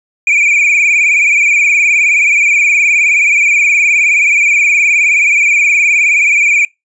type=tone with vibrato; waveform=triangle; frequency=2359 Hz; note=D7; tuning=7 cents sharp; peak=-5 dBFS; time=0.27-6.65 s; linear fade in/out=2 ms; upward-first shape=triangle; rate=19 Hz; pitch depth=93 cents each way; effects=noise-tail reverb RT60 0.2 s tail -25 dB re dry + resampled to 22050 Hz